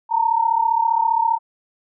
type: tone pair together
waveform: sine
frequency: 898.9 / 934 Hz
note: A5 / A#5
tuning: +37 / +3 cents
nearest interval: minor second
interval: 66 cents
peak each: -18 dBFS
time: 0.09-1.39 s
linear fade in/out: 50 ms
effects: none